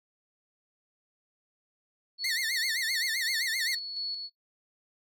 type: tone with tremolo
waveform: sine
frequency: 4400 Hz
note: C#8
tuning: 14 cents flat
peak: -31 dBFS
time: 2.18-4.3 s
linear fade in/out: 50 ms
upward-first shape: square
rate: 2.8 Hz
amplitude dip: 40%
type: tone with vibrato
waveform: sawtooth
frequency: 1943 Hz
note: B6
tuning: 29 cents flat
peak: -26 dBFS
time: 2.24-3.75 s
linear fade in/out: 5 ms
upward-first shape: sine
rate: 7.7 Hz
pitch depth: 170 cents each way
effects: noise-tail reverb RT60 0.1 s tail -17 dB re dry